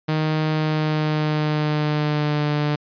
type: tone with pitch glide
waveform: sawtooth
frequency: 155.56 to 148.45 Hz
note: D#3 to D3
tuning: 0 to +19 cents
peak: -15 dBFS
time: 0.08-2.76 s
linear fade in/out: 10 ms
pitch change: -81 cents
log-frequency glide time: 0.51-2.49 s
effects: resampled to 11025 Hz